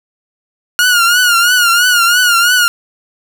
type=tone with vibrato; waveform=sawtooth; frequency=1430 Hz; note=F6; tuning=41 cents sharp; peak=-4 dBFS; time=0.79-2.68 s; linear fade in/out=0 ms; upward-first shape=triangle; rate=3 Hz; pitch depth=91 cents each way; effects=none